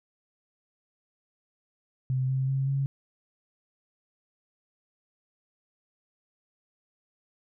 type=tone with pitch steps; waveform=sine; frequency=129.9 / 132.32 / 134.79 / 137.31 Hz; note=C3 / C3 / C#3 / C#3; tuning=-12 / +20 / -48 / -16 cents; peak=-24 dBFS; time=2.1-2.86 s; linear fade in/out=0 ms; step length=190 ms; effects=none